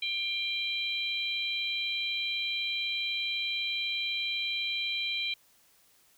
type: harmonic tone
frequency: 792 Hz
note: G5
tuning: 18 cents sharp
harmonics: 3 / 4 / 5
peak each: -33 / -34 / -35 dBFS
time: 0.02-5.34 s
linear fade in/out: 5 ms
effects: white hiss -64 dBFS RMS until 6.17 s